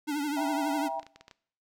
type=tone with vibrato; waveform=square; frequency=292.1 Hz; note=D4; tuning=9 cents flat; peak=-29 dBFS; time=0.07-0.89 s; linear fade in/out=20 ms; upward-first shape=triangle; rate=12 Hz; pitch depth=88 cents each way
type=chord; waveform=sine; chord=E diminished; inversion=none; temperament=just; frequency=659.3 / 791.1 / 949.3 Hz; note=E5 / G5 / Bb5; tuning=0 / +16 / +31 cents; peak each=-34 dBFS; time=0.36-1.01 s; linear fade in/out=20 ms
type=clicks; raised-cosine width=0.2 ms; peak=-31 dBFS; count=7; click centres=0.996 / 1.03 / 1.066 / 1.16 / 1.21 / 1.281 / 1.312 s
effects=noise-tail reverb RT60 0.6 s tail -20 dB re dry